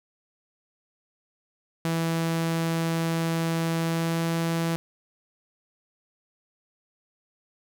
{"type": "tone with pitch glide", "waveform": "sawtooth", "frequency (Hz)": [164.81, 165.96], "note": ["E3", "E3"], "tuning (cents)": [0, 12], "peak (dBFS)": -20, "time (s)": [1.85, 4.76], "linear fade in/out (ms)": 0, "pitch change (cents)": 12, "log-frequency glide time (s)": [3.82, 4.27], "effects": []}